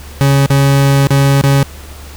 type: tone with dropouts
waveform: 40% pulse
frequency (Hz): 138.59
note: C#3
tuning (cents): 0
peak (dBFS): -6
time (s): 0.21-1.63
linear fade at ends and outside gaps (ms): 0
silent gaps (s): 0.461-0.502 / 1.07-1.106 / 1.413-1.438
effects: added 72 Hz sine -30 dBFS peak until 2.16 s + pink hiss -35 dBFS RMS until 2.16 s